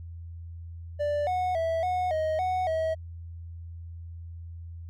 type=tone with pitch steps; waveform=triangle; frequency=587 / 732 / 655 / 730 / 627 / 739 / 641 Hz; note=D5 / F#5 / E5 / F#5 / D#5 / F#5 / E5; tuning=-1 / -19 / -11 / -24 / +13 / -2 / -49 cents; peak=-23 dBFS; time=0.99-2.95 s; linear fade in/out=20 ms; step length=280 ms; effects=added 84 Hz sine -38 dBFS peak until 4.89 s